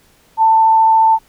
sine tone with vibrato, 890 Hz, A5, 20 cents sharp, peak -7 dBFS, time 0.37-1.19 s, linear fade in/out 50 ms, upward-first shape triangle, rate 14 Hz, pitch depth 9 cents each way, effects pink hiss -52 dBFS RMS until 1.28 s

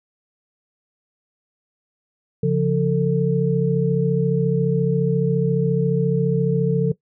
sine tone cluster, 139.3 / 173.7 / 446.6 Hz, C#3 / F3 / A4, +9 / -9 / +26 cents, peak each -20 dBFS, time 2.43-6.92 s, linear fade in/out 5 ms, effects noise-tail reverb RT60 0.1 s tail -18 dB re dry

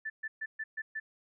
sine tone bursts, 1759 Hz, A6, 1 cent flat, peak -34 dBFS, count 6, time 0.05-1 s, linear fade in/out 10 ms, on 50 ms, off 130 ms, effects none

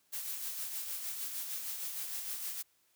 blue noise with tremolo, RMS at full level -38 dBFS, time 0.12-2.63 s, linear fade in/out 20 ms, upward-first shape sine, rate 6.5 Hz, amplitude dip 40%, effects white hiss -72 dBFS RMS until 2.95 s

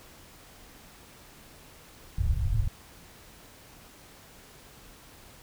pink low-pass noise, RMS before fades -26 dBFS, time 2.18-2.68 s, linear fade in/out 5 ms, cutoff 130 Hz, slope 48 dB/octave, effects pink hiss -52 dBFS RMS until 5.42 s

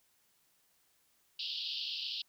pink band-pass noise, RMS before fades -39 dBFS, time 1.39-2.22 s, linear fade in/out 5 ms, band 2800 to 5000 Hz, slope 96 dB/octave, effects white hiss -72 dBFS RMS until 2.28 s

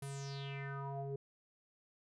square tone with low-pass filter sweep, 138.59 Hz, C#3, in tune, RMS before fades -43 dBFS, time 0.02-1.16 s, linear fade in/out 5 ms, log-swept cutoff 11000 to 430 Hz, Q 5.7, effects none

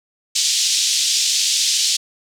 white band-pass noise, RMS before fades -18 dBFS, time 0.35-1.97 s, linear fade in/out 10 ms, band 3200 to 6900 Hz, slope 24 dB/octave, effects none

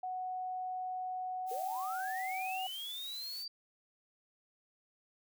sine tone with pitch glide, 740 to 752.1 Hz, F#5 to F#5, 0 to +28 cents, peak -36 dBFS, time 0.03-2.67 s, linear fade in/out 5 ms, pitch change +28 cents, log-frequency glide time 1.44-1.49 s
blue noise, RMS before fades -50 dBFS, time 1.46-3.46 s, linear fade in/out 50 ms
sine linear sweep, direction up, 440 to 4699 Hz, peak -40 dBFS, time 1.51-3.48 s, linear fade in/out 5 ms
effects none

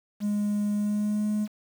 triangle tone with pitch glide, 207 to 211.1 Hz, G#3 to G#3, -5 to +29 cents, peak -21 dBFS, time 0.2-1.48 s, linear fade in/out 50 ms, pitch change +34 cents, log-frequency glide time 0.74-1.29 s, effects tanh soft clip ceiling -18 dBFS + 8-bit

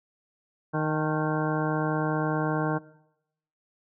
harmonic tone with a mistuned harmonic, 154.9 Hz, D#3, 7 cents flat, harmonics 1 / 2 / 3 / 4 / 5 / 6 / 7 / 9 / 10, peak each -28 / -31 / -33 / -34 / -35 / -36 / -36 / -38 / -38 dBFS, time 0.73-2.79 s, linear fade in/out 20 ms, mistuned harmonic 6, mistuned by -53 cents, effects noise-tail reverb RT60 0.8 s tail -19 dB re dry

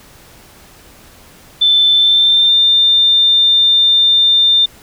sine tone with pitch glide, 3532 to 3600 Hz, A7 to A7, +6 to +39 cents, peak -7 dBFS, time 1.61-4.66 s, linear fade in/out 10 ms, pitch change +33 cents, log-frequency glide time 1.94-2.54 s, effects pink hiss -42 dBFS RMS until 4.82 s

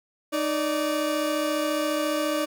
30% pulse tone pair together, 307.4 / 580.3 Hz, D#4 / D5, -21 / -21 cents, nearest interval major seventh, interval 1100 cents, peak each -24 / -24 dBFS, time 0.32-2.46 s, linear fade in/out 20 ms, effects none

